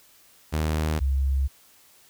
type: tone pair in turn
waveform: sawtooth / sine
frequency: 77.78 / 67.65 Hz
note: D#2 / C#2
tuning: 0 / -42 cents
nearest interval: major second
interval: 242 cents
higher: first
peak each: -19 / -20 dBFS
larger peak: first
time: 0.52-1 / 1-1.48 s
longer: neither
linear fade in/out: 20 ms
effects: white hiss -56 dBFS RMS until 2.09 s